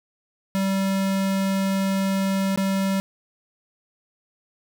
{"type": "tone with dropouts", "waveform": "square", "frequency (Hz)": 193.7, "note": "G3", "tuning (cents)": -20, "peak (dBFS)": -21, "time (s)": [0.55, 3], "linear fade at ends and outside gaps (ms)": 0, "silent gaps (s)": [2.56, 2.575], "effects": []}